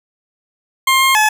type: tone with pitch steps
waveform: 20% pulse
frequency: 1061 / 1067 / 857 Hz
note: C6 / C6 / A5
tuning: +24 / +34 / -46 cents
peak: -5 dBFS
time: 0.87-1.29 s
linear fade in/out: 5 ms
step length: 140 ms
effects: none